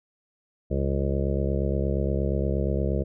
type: harmonic tone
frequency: 68.5 Hz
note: C#2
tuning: 20 cents flat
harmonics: 1 / 2 / 3 / 5 / 6 / 7 / 8 / 9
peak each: -26 / -29 / -31 / -33 / -34 / -34 / -35 / -36 dBFS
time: 0.7-3.04 s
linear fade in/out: 20 ms
effects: none